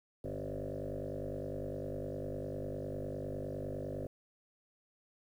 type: tone with frequency modulation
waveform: sine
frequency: 325.8 Hz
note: E4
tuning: 20 cents flat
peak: -36 dBFS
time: 0.24-4.07 s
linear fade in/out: 5 ms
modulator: 49.9 Hz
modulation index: 5.6
effects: tanh soft clip ceiling -33 dBFS + 11-bit